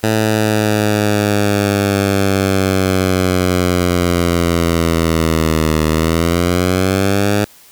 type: linear two-way sweep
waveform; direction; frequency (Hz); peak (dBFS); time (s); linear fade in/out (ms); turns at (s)
10% pulse; down then up; 110 to 77.78 to 104.1; -4; 0.03-7.45; 10; 5.86
effects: white hiss -44 dBFS RMS until 7.71 s